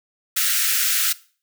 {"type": "high-pass noise", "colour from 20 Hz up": "white", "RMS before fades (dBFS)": -20, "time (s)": [0.36, 1.13], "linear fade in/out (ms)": 10, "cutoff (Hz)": 1300, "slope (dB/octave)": 96, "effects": ["noise-tail reverb RT60 0.4 s tail -19 dB re dry"]}